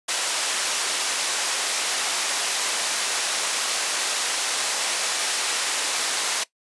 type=band-pass noise; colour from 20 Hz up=white; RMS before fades=-25 dBFS; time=0.08-6.44 s; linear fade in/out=10 ms; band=490 to 8400 Hz; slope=12 dB/octave; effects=noise-tail reverb RT60 0.1 s tail -19 dB re dry + resampled to 24000 Hz